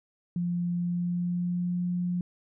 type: tone with pitch glide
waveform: sine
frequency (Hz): 174.61 to 177.46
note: F3 to F3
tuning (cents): 0 to +28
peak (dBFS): -26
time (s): 0.36-2.21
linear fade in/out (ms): 2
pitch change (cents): +28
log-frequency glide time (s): 0.76-1.82
effects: none